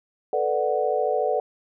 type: chord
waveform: sine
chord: B minor seventh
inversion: third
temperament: equal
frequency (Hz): 440 / 493.9 / 587.3 / 740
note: A4 / B4 / D5 / F#5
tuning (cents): 0 / 0 / 0 / 0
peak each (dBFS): -26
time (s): 0.33-1.4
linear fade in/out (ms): 2
effects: none